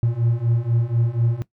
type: beating tone pair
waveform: triangle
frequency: 115 / 119.1 Hz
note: A#2 / A#2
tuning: -23 / +38 cents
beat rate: 4.1 Hz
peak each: -20 / -18 dBFS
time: 0.03-1.42 s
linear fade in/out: 0 ms
effects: noise-tail reverb RT60 0.1 s tail -18 dB re dry